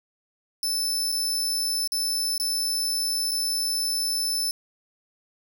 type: tone with dropouts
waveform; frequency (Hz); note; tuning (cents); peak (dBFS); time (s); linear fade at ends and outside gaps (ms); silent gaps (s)
sawtooth; 5274; E8; 0; -21; 0.63-4.51; 1; 1.119-1.124 / 1.875-1.92 / 2.379-2.399 / 3.311-3.316
effects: none

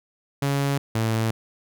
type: tone pair in turn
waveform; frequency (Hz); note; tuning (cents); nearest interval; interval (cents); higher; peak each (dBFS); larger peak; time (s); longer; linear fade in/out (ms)
sawtooth; 140 / 111.87; C#3 / A2; +18 / +29; major third; 389; first; -17; neither; 0.42-0.78 / 0.95-1.31; neither; 5
effects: none

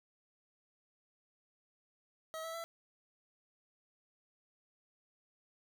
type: tone with pitch steps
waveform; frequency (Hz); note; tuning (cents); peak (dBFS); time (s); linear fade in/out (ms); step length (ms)
25% pulse; 640 / 653.4 / 667.2; D#5 / E5 / E5; +49 / -15 / +21; -37; 2.34-2.64; 0; 100
effects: none

